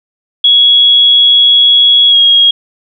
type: tone with pitch glide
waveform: sine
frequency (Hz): 3342 to 3281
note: G#7 to G#7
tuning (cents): +10 to -22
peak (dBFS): -3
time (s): 0.44-2.51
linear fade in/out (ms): 5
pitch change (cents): -32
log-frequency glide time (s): 2.09-2.16
effects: none